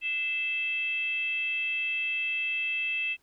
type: tone with frequency modulation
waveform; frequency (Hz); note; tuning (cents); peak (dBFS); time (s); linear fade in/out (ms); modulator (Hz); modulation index
sine; 2637; E7; 0; -27; 0.01-3.17; 50; 590; 0.46
effects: pink hiss -69 dBFS RMS until 3.22 s